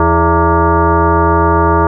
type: tone with frequency modulation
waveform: sine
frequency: 418.8 Hz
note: G#4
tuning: 15 cents sharp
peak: -7 dBFS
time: 0-1.87 s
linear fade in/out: 2 ms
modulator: 250 Hz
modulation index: 3.3
effects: none